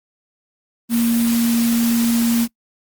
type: tone in noise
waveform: sine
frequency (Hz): 233.1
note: A#3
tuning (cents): 0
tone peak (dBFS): -14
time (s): 0.89-2.48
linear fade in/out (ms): 50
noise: white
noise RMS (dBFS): -26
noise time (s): 0.89-2.48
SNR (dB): +9
effects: noise-tail reverb RT60 0.1 s tail -24 dB re dry + Opus 32 kbps